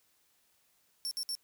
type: tone bursts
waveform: sawtooth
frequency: 5440 Hz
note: F8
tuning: 46 cents flat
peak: -31 dBFS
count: 3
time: 1.05-1.351 s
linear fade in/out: 0 ms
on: 61 ms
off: 59 ms
effects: white hiss -71 dBFS RMS until 1.43 s